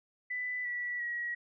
sine tone with pitch steps, 1992 / 1951 / 1910.9 Hz, B6 / B6 / A#6, +14 / -22 / +42 cents, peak -33 dBFS, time 0.3-1.35 s, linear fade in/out 10 ms, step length 350 ms, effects none

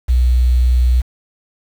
sine tone with quantisation, 61.74 Hz, B1, in tune, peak -9 dBFS, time 0.08-1.02 s, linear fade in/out 20 ms, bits 6, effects none

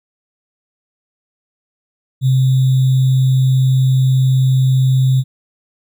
sine tone with sample-and-hold, 130.81 Hz, C3, in tune, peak -9 dBFS, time 2.21-5.24 s, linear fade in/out 50 ms, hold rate 3675 Hz, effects none

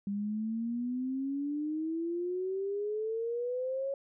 sine exponential sweep, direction up, 198.7 to 554.4 Hz, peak -31 dBFS, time 0.07-3.94 s, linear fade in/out 2 ms, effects none

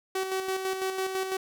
sawtooth tone with tremolo, 379.6 Hz, F#4, 44 cents sharp, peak -23 dBFS, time 0.15-1.37 s, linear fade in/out 5 ms, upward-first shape square, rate 6 Hz, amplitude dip 45%, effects none

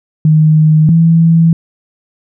sine tone pair in turn, 155.4 / 164.96 Hz, D#3 / E3, -2 / +2 cents, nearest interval minor second, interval 104 cents, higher second, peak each -4 dBFS, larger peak neither, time 0.25-0.89 / 0.89-1.53 s, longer neither, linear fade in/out 2 ms, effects none

